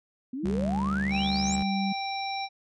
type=exponential sweep; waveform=sine; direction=up; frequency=244.3 to 7902 Hz; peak=-31 dBFS; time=0.33-1.56 s; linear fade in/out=5 ms
type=tone; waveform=sine; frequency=195.4 Hz; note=G3; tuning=5 cents flat; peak=-26 dBFS; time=0.43-1.93 s; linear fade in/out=10 ms
type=tone with vibrato; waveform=sawtooth; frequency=72.1 Hz; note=D2; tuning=31 cents flat; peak=-30 dBFS; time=0.45-1.63 s; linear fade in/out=5 ms; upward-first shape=square; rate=20 Hz; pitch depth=12 cents each way
type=harmonic tone; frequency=784 Hz; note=G5; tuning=in tune; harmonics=1 / 3 / 5 / 7; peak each=-31 / -37 / -38 / -40 dBFS; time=1.1-2.49 s; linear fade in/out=50 ms
effects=resampled to 22050 Hz